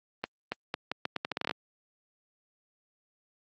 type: accelerating click train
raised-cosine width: 0.3 ms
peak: -14 dBFS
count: 14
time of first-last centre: 0.24-1.511 s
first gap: 280 ms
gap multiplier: 0.79
effects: high-pass 150 Hz 12 dB/octave + Opus 24 kbps